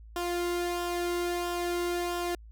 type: tone with flanger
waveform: sawtooth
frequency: 350 Hz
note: F4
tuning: 4 cents sharp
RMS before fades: -31 dBFS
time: 0.16-2.35 s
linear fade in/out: 2 ms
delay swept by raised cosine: 0.46 to 1.23 ms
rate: 1.5 Hz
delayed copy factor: -0.5
effects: added 55 Hz sine -46 dBFS peak until 2.51 s